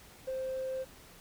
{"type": "tone with ADSR envelope", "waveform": "triangle", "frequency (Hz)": 523.3, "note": "C5", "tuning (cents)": 0, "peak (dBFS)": -28, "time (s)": [0.27, 0.85], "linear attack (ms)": 16, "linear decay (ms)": 18, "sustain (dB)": -2, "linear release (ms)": 34, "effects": ["tanh soft clip ceiling -30 dBFS", "pink hiss -55 dBFS RMS until 1.2 s"]}